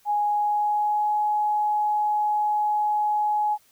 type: tone with pitch glide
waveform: sine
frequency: 830.6 to 841.2 Hz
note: G#5 to G#5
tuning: 0 to +22 cents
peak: -20 dBFS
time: 0.05-3.58 s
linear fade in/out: 50 ms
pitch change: +22 cents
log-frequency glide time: 0.25-1.12 s
effects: white hiss -60 dBFS RMS until 3.71 s